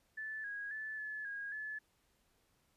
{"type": "tone with pitch steps", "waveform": "sine", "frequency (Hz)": [1747, 1650, 1743, 1721, 1637, 1724], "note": ["A6", "G#6", "A6", "A6", "G#6", "A6"], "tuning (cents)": [-13, -12, -17, -39, -25, -36], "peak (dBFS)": -40, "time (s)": [0.17, 1.79], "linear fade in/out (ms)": 10, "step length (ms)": 270, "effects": ["pink hiss -75 dBFS RMS until 2.76 s", "resampled to 32000 Hz"]}